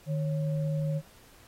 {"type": "tone pair together", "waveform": "sine", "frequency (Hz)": [153.2, 549.7], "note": ["D#3", "C#5"], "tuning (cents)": [-27, -15], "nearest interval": "octave + minor seventh", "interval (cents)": 2212, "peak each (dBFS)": [-27, -37], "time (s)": [0.06, 1.02], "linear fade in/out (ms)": 50, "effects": ["pink hiss -57 dBFS RMS until 1.47 s", "AAC 48 kbps"]}